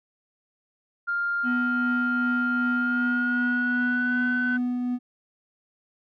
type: tone with pitch glide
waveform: sine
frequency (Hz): 1400 to 1509.2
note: F6 to F#6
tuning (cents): +4 to +34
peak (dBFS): -23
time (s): 1.07-4.58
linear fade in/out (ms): 20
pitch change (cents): +130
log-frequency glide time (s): 2.74-4.26
type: tone with tremolo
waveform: triangle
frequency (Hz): 246.9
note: B3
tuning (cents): 0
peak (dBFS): -20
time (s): 1.43-4.99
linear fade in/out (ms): 50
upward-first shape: triangle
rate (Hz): 2.6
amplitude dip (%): 30
effects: tanh soft clip ceiling -16 dBFS